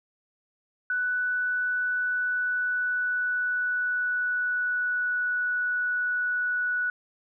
sine tone with pitch glide, 1487 to 1474.2 Hz, F#6 to F#6, +8 to -7 cents, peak -24 dBFS, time 0.9-6.9 s, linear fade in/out 2 ms, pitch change -15 cents, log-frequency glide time 1.95-5.17 s, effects none

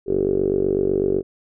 5% pulse tone with low-pass filter, 48 Hz, G1, 36 cents flat, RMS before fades -20 dBFS, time 0.06-1.23 s, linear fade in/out 50 ms, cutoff 400 Hz, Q 9.1, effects none

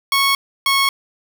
15% pulse tone pair in turn, 1103 / 1098.3 Hz, C#6 / C#6, -9 / -16 cents, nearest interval unison, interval 7 cents, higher first, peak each -7 dBFS, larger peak neither, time 0.12-0.35 / 0.66-0.89 s, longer neither, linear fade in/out 2 ms, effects 8-bit

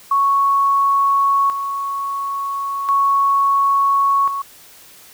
sine tone with tremolo, 1108.7 Hz, C#6, in tune, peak -12 dBFS, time 0.11-4.42 s, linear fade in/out 5 ms, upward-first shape square, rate 0.36 Hz, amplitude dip 60%, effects white hiss -44 dBFS RMS until 5.13 s

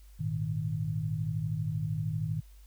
sine chord, Ab suspended second, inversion none, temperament equal, 103.83 / 116.54 / 155.56 Hz, Ab2 / Bb2 / Eb3, 0 / 0 / 0 cents, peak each -35 / -35 / -32 dBFS, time 0.19-2.41 s, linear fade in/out 20 ms, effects added 50 Hz sine -50 dBFS peak until 2.66 s + white hiss -65 dBFS RMS until 2.66 s

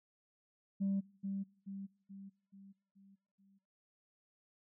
sine tone with echo, 196 Hz, G3, in tune, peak -30 dBFS, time 0.8-1.01 s, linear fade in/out 20 ms, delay 430 ms, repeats 6, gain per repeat -6 dB, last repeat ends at 3.59 s, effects noise-tail reverb RT60 0.8 s tail -26 dB re dry + tanh soft clip ceiling -29 dBFS

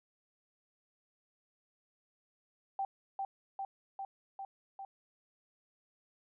sine tone with echo, 781 Hz, G5, 7 cents flat, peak -32 dBFS, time 2.79-2.85 s, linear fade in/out 2 ms, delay 400 ms, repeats 5, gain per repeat -2 dB, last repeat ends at 4.85 s, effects none

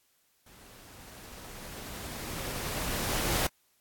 pink noise with level ramp, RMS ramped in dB -55 to -28 dBFS, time 0.46-3.47 s, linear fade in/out 5 ms, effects white hiss -70 dBFS RMS until 3.8 s + AAC 64 kbps

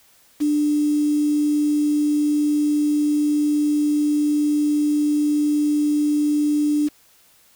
sine tone with quantisation, 296.5 Hz, D4, 17 cents sharp, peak -16 dBFS, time 0.4-6.89 s, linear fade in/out 20 ms, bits 6, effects white hiss -55 dBFS RMS until 7.55 s

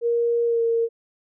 sine tone with pitch glide, 470 to 460.9 Hz, A#4 to A#4, +14 to -20 cents, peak -18 dBFS, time 0.01-0.89 s, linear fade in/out 50 ms, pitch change -34 cents, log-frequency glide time 0.45-0.62 s, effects none

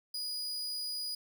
40% pulse tone, 4918 Hz, D#8, 21 cents flat, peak -34 dBFS, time 0.14-1.15 s, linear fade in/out 5 ms, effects none

